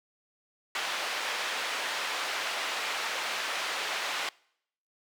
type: band-pass noise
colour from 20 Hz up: white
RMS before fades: -33 dBFS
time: 0.75-4.29 s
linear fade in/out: 2 ms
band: 590 to 3100 Hz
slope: 12 dB/octave
effects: noise-tail reverb RT60 0.7 s tail -25 dB re dry